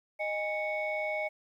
sine tone cluster, 619 / 820 / 2221 Hz, D#5 / G#5 / C#7, -9 / -22 / +3 cents, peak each -32 / -38 / -33 dBFS, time 0.19-1.29 s, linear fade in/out 20 ms, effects tanh soft clip ceiling -24 dBFS + 11-bit

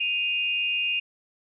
sine tone pair together, 2497 / 2805 Hz, D#7 / F7, +6 / +7 cents, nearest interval major second, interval 201 cents, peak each -26 dBFS, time 0-1 s, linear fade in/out 10 ms, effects none

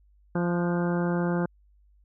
harmonic tone with a mistuned harmonic, 173.9 Hz, F3, 7 cents flat, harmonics 1 / 2 / 3 / 4 / 5 / 6 / 7 / 8 / 9, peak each -25 / -30 / -33 / -39 / -38 / -42 / -42 / -40 / -42 dBFS, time 0.35-1.46 s, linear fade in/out 5 ms, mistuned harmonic 8, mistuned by +47 cents, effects added 50 Hz sine -57 dBFS peak until 2.04 s

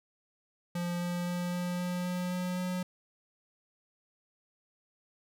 square tone with pitch steps, 174.61 / 175.62 / 176.64 / 177.66 / 178.69 / 179.73 / 180.77 / 181.81 Hz, F3 / F3 / F3 / F3 / F3 / F3 / F#3 / F#3, 0 / +10 / +20 / +30 / +40 / +50 / -40 / -30 cents, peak -32 dBFS, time 0.75-2.83 s, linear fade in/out 5 ms, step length 260 ms, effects none

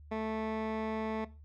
15% pulse tone with low-pass filter, 219.4 Hz, A3, 5 cents flat, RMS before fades -35 dBFS, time 0.11-1.25 s, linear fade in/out 10 ms, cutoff 2100 Hz, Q 0.72, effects noise-tail reverb RT60 0.3 s tail -17 dB re dry + added 74 Hz sine -50 dBFS peak until 1.44 s

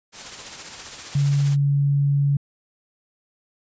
white noise with tremolo, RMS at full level -34 dBFS, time 0.12-1.57 s, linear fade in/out 50 ms, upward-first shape sine, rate 15 Hz, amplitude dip 40%
sine tone, 141.5 Hz, C#3, 36 cents sharp, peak -16 dBFS, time 1.15-2.37 s, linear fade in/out 5 ms
effects resampled to 16000 Hz

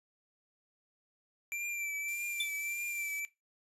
square tone with vibrato, 2349 Hz, D7, in tune, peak -36 dBFS, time 1.52-3.25 s, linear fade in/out 0 ms, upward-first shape triangle, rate 1.7 Hz, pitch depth 40 cents each way
violet noise, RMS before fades -46 dBFS, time 2.08-3.2 s, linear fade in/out 5 ms
square tone with exponential decay, 3520 Hz, A7, in tune, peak -29 dBFS, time 2.4-2.52 s, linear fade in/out 5 ms, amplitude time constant 26 ms
effects noise-tail reverb RT60 0.2 s tail -18 dB re dry + resampled to 32000 Hz

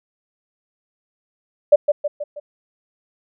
sine tone with echo, 587.3 Hz, D5, in tune, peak -5 dBFS, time 1.72-1.76 s, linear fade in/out 10 ms, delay 160 ms, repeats 4, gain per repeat -6 dB, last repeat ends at 2.4 s, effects none

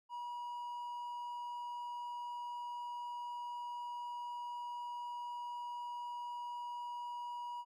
triangle tone, 964 Hz, B5, 42 cents flat, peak -39 dBFS, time 0.09-7.65 s, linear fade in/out 50 ms, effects none

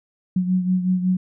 sine beating tone pair, 182.7 / 188.1 Hz, F#3 / F#3, -22 / +29 cents, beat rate 5.4 Hz, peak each -18 / -25 dBFS, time 0.36-1.17 s, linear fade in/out 5 ms, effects none

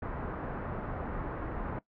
pink low-pass noise, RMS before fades -37 dBFS, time 0.02-1.79 s, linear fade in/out 5 ms, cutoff 1500 Hz, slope 24 dB/octave, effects noise-tail reverb RT60 0.1 s tail -19 dB re dry

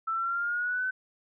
sine exponential sweep, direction up, 1318.5 to 1526 Hz, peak -27 dBFS, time 0.07-0.91 s, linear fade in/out 10 ms, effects none

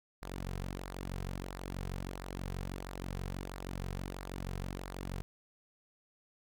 sawtooth tone with flanger, 46.25 Hz, F#1, in tune, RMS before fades -41 dBFS, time 0.22-5.22 s, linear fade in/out 0 ms, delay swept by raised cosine 0.31 to 3.51 ms, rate 1.5 Hz, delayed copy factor -0.55, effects none

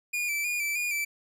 45% pulse tone with vibrato, 2380 Hz, D7, 22 cents sharp, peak -27 dBFS, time 0.13-1.05 s, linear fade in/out 10 ms, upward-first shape square, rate 3.2 Hz, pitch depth 41 cents each way, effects none

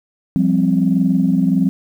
sine chord, F suspended second, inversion none, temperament equal, 174.61 / 196 / 261.6 Hz, F3 / G3 / C4, 0 / 0 / 0 cents, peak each -16 dBFS, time 0.36-1.69 s, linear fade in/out 0 ms, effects tanh soft clip ceiling -3 dBFS + 8-bit

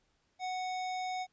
square tone, 740 Hz, F#5, in tune, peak -35 dBFS, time 0.39-1.27 s, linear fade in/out 50 ms, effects pink hiss -75 dBFS RMS until 1.32 s + resampled to 16000 Hz

